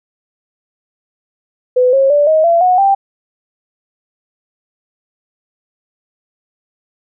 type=tone with pitch steps; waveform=sine; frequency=502 / 541.1 / 583.3 / 628.8 / 677.9 / 730.7 / 787.7 Hz; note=B4 / C#5 / D5 / D#5 / E5 / F#5 / G5; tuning=+28 / -42 / -12 / +18 / +48 / -22 / +8 cents; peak=-7 dBFS; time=1.76-2.95 s; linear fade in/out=10 ms; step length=170 ms; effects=none